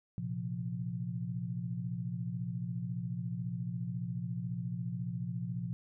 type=chord; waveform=sine; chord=Bb suspended second; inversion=none; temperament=equal; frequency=116.54 / 130.81 / 174.61 Hz; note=Bb2 / C3 / F3; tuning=0 / 0 / 0 cents; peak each=-39 / -40 / -38 dBFS; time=0.18-5.73 s; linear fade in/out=0 ms; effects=none